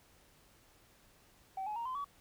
sine tone with pitch steps, 767 / 846.1 / 933.4 / 1029.8 / 1136 Hz, G5 / G#5 / A#5 / C6 / C#6, -38 / +32 / +2 / -28 / +42 cents, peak -35 dBFS, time 1.57-2.045 s, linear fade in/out 5 ms, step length 95 ms, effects tanh soft clip ceiling -33 dBFS + pink hiss -65 dBFS RMS until 2.2 s

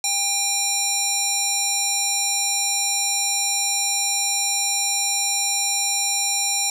square tone with band-pass filter, 800 Hz, G5, 35 cents sharp, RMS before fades -22 dBFS, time 0.04-6.7 s, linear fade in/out 2 ms, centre 6900 Hz, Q 2.2, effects none

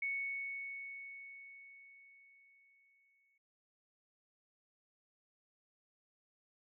sine tone with exponential decay, 2217 Hz, C#7, in tune, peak -34 dBFS, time 0.02-3.38 s, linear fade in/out 5 ms, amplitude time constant 730 ms, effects none

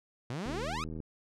sawtooth exponential sweep, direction up, 113.2 to 1318.5 Hz, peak -31 dBFS, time 0.3-0.84 s, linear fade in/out 0 ms
click train, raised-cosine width 3 ms, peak -29 dBFS, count 44, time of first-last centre 0.46-1.002 s, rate 79.3 Hz
effects low-pass 7000 Hz 12 dB/octave

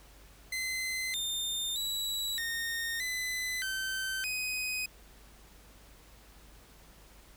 sawtooth tone with pitch steps, 2053 / 3618 / 3907 / 1843 / 2012 / 1543 / 2508 Hz, C7 / A7 / B7 / A#6 / B6 / G6 / D#7, -33 / +48 / -19 / -20 / +32 / -28 / +13 cents, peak -29 dBFS, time 0.52-4.86 s, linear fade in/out 5 ms, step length 620 ms, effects added 50 Hz sine -56 dBFS peak until 7.36 s + pink hiss -58 dBFS RMS until 7.36 s

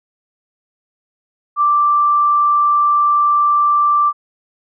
sine tone, 1174.7 Hz, D6, in tune, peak -10 dBFS, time 1.56-4.13 s, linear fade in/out 50 ms, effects none

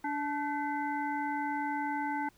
harmonic tone with a mistuned harmonic, 290 Hz, D4, 22 cents flat, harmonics 1 / 3 / 5 / 7, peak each -36 / -33 / -40 / -43 dBFS, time 0.04-2.29 s, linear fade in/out 5 ms, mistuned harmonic 5, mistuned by +88 cents, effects pink hiss -65 dBFS RMS until 2.37 s

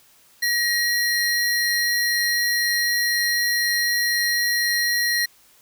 square tone pair together, 1900 / 4166 Hz, A#6 / C8, +33 / -8 cents, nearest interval octave + major second, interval 1359 cents, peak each -21 / -25 dBFS, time 0.42-5.26 s, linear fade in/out 10 ms, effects white hiss -55 dBFS RMS until 5.61 s

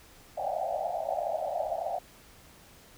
white band-pass noise, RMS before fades -32 dBFS, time 0.37-1.99 s, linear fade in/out 10 ms, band 570 to 790 Hz, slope 96 dB/octave, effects pink hiss -55 dBFS RMS until 2.97 s

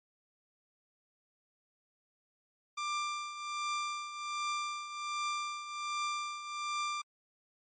sawtooth tone with tremolo, 1186 Hz, D6, 17 cents sharp, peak -28 dBFS, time 2.77-7.02 s, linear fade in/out 10 ms, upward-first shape triangle, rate 1.3 Hz, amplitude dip 70%, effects MP3 32 kbps

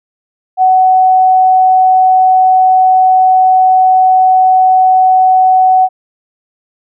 sine tone, 748 Hz, F#5, 19 cents sharp, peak -4 dBFS, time 0.57-5.89 s, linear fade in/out 50 ms, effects none

